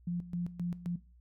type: tone with tremolo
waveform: sine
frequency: 174.6 Hz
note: F3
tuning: in tune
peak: -31 dBFS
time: 0.07-0.96 s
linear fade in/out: 5 ms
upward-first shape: square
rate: 3.8 Hz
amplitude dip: 80%
effects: noise-tail reverb RT60 0.3 s tail -17 dB re dry + added 60 Hz sine -57 dBFS peak until 1.2 s